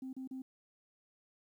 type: tone bursts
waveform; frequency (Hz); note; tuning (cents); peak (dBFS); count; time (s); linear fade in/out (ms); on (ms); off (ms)
sine; 261.6; C4; 0; -39; 3; 0.02-0.42; 5; 110; 35
effects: tanh soft clip ceiling -37 dBFS + 12-bit